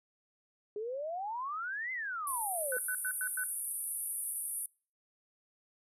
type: exponential two-way sweep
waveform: sine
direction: up then down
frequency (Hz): 407 to 2093 to 485.1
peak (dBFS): -35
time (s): 0.76-2.77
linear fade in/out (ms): 2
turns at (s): 1.92
type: band-pass noise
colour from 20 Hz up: pink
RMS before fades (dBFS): -38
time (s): 2.27-4.66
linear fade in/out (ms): 2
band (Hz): 9300 to 12000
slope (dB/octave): 96
type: tone bursts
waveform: sine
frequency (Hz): 1500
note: F#6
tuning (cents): +23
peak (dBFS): -33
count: 5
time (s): 2.72-3.438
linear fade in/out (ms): 2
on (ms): 66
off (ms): 97
effects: noise-tail reverb RT60 0.4 s tail -26 dB re dry